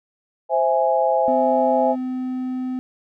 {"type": "chord", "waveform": "sine", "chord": "C augmented", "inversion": "none", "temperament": "equal", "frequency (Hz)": [523.3, 659.3, 830.6], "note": ["C5", "E5", "G#5"], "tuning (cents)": [0, 0, 0], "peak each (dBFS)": -20, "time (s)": [0.49, 1.96], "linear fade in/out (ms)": 50}
{"type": "tone", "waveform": "triangle", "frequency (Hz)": 255.6, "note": "C4", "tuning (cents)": -40, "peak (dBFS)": -21, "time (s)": [1.28, 2.79], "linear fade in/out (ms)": 0}
{"effects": []}